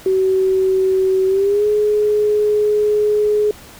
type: tone with pitch glide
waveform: sine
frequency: 378.9 to 420.4 Hz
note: F#4 to G#4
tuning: +41 to +21 cents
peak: -12 dBFS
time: 0.06-3.51 s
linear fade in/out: 2 ms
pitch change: +180 cents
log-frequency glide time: 1.27-1.66 s
effects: pink hiss -40 dBFS RMS until 3.79 s